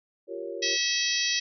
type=chord; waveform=sine; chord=G half-diminished seventh; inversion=third; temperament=equal; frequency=349.2 / 392 / 466.2 / 554.4 Hz; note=F4 / G4 / Bb4 / Db5; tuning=0 / 0 / 0 / 0 cents; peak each=-38 dBFS; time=0.27-0.78 s; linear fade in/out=50 ms
type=harmonic tone; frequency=647 Hz; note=E5; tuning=32 cents flat; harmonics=3 / 4 / 5 / 6 / 7 / 8 / 9; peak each=-32 / -32 / -32 / -32 / -32 / -32 / -32 dBFS; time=0.62-1.4 s; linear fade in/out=10 ms
effects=none